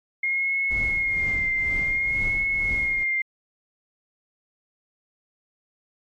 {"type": "tone with vibrato", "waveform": "sine", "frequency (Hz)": 2137, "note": "C7", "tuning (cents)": 36, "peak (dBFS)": -21, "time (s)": [0.23, 3.22], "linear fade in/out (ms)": 5, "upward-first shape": "sine", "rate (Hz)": 0.56, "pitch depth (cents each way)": 36}
{"type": "noise with tremolo", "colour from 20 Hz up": "brown", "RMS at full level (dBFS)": -31, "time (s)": [0.7, 3.04], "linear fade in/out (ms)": 10, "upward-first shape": "triangle", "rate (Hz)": 2.1, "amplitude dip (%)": 75}
{"effects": ["MP3 48 kbps"]}